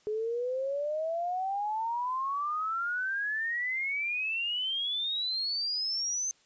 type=exponential sweep; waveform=sine; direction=up; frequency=420 to 6280 Hz; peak=-29 dBFS; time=0.07-6.31 s; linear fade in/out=0 ms; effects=white hiss -65 dBFS RMS until 6.45 s + resampled to 16000 Hz